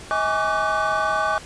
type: tone cluster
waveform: triangle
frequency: 635 / 826 / 1133 / 1173 / 1508 Hz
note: D#5 / G#5 / C#6 / D6 / F#6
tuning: +35 / -10 / +37 / -2 / +32 cents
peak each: -24 dBFS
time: 0.11-1.38 s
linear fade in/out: 0 ms
effects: pink hiss -40 dBFS RMS until 1.45 s + resampled to 22050 Hz